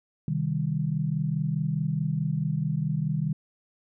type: chord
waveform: sine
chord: C minor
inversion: none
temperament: equal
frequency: 130.81 / 155.56 / 196 Hz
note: C3 / Eb3 / G3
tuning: 0 / 0 / 0 cents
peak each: -31 / -26 / -32 dBFS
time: 0.28-3.33 s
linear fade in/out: 2 ms
effects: none